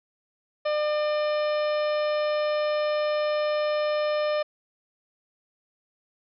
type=harmonic tone with a mistuned harmonic; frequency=600 Hz; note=D5; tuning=37 cents sharp; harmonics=1 / 2 / 3 / 4 / 5 / 6 / 7 / 9; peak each=-23 / -33 / -38 / -39 / -42 / -44 / -45 / -44 dBFS; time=0.65-4.43 s; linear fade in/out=10 ms; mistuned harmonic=9; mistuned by=-71 cents; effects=none